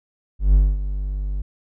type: tone with ADSR envelope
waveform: triangle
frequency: 49 Hz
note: G1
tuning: in tune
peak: -7 dBFS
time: 0.39-1.42 s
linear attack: 150 ms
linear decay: 230 ms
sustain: -13 dB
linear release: 7 ms
effects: none